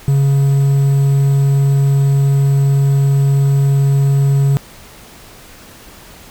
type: tone with quantisation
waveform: triangle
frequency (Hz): 138.59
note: C#3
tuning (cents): 0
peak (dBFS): -7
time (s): 0.08-4.57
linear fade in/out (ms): 0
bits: 6
effects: pink hiss -39 dBFS RMS until 6.3 s